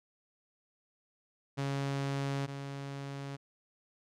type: tone pair in turn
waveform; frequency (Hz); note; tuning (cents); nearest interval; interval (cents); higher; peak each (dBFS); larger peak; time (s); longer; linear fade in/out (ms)
sawtooth; 138.59 / 139.1; C#3 / C#3; 0 / +6; unison; 6; second; -28 / -35; first; 1.57-2.47 / 2.47-3.37; neither; 20
effects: low-pass 7000 Hz 12 dB/octave